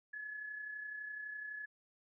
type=tone with amplitude modulation; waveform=sine; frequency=1704 Hz; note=G#6; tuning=44 cents sharp; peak=-40 dBFS; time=0.13-1.66 s; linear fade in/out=10 ms; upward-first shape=sine; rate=31.9 Hz; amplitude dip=45%; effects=none